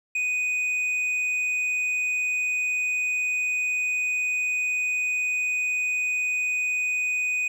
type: tone with hard clipping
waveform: triangle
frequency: 2489 Hz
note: D#7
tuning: in tune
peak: -24 dBFS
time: 0.15-7.48 s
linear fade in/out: 5 ms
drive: 7 dB
effects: none